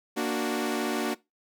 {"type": "chord", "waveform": "sawtooth", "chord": "Bb augmented", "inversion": "none", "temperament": "equal", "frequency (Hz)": [233.1, 293.7, 370], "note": ["Bb3", "D4", "F#4"], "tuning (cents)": [0, 0, 0], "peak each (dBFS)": -27, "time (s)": [0.16, 1.15], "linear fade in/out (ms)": 20, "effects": ["noise-tail reverb RT60 0.2 s tail -20 dB re dry"]}